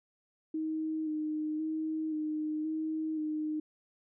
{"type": "tone with vibrato", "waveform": "sine", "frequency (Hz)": 311.1, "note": "D#4", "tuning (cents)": 0, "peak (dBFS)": -31, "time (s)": [0.54, 3.6], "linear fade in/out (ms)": 5, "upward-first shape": "square", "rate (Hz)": 0.95, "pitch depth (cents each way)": 21, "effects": []}